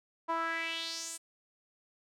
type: tone with band-pass filter sweep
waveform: sawtooth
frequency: 329.6 Hz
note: E4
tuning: in tune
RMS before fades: -36 dBFS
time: 0.28-1.18 s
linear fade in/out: 20 ms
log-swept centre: 940 to 9000 Hz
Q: 3.6
effects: none